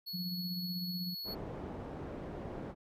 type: tone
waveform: square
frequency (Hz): 4376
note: C#8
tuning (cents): -23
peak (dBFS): -40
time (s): 0.06-1.35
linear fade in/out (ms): 20
type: tone with tremolo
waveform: sine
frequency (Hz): 178.7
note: F3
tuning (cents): +40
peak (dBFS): -35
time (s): 0.13-1.15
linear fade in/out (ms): 20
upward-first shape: sine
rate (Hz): 16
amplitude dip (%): 50
type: low-pass noise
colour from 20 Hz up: white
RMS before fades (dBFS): -43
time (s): 1.24-2.75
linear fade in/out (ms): 50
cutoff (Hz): 480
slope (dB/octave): 12
effects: none